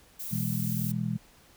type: noise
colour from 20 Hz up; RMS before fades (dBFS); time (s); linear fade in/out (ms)
violet; -37; 0.19-0.92; 10
type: chord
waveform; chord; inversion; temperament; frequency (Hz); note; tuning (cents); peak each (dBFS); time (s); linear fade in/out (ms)
sine; E major; second; just; 123.61 / 164.81 / 206; B2 / E3 / G#3; +2 / 0 / -14; -32; 0.31-1.18; 20
effects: pink hiss -58 dBFS RMS until 1.56 s